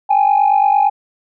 sine tone pair together, 795 / 843.8 Hz, G5 / G#5, +24 / +27 cents, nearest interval minor second, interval 103 cents, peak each -11 dBFS, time 0.09-0.9 s, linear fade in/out 20 ms, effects tanh soft clip ceiling -5 dBFS

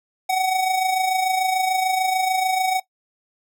square tone with amplitude modulation, 751 Hz, F#5, 26 cents sharp, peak -17 dBFS, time 0.29-2.8 s, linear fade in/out 10 ms, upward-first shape sine, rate 26.8 Hz, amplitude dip 50%, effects noise-tail reverb RT60 0.1 s tail -18 dB re dry

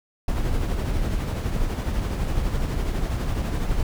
brown noise with tremolo, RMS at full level -22 dBFS, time 0.28-3.83 s, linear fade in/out 2 ms, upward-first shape triangle, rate 12 Hz, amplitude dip 45%, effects none

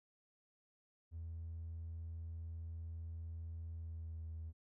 triangle tone with pitch glide, 82.41 to 80.67 Hz, E2 to E2, 0 to -37 cents, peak -40 dBFS, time 1.11-4.53 s, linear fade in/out 50 ms, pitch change -37 cents, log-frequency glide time 3.74-4.26 s, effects tanh soft clip ceiling -40 dBFS

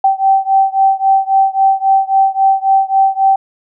sine beating tone pair, 774 / 777.7 Hz, G5 / G5, -22 / -14 cents, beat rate 3.7 Hz, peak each -11 / -12 dBFS, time 0.04-3.36 s, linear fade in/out 5 ms, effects none

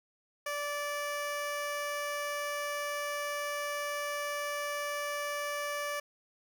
15% pulse tone, 582 Hz, D5, 16 cents flat, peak -27 dBFS, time 0.46-6 s, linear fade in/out 5 ms, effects 10-bit

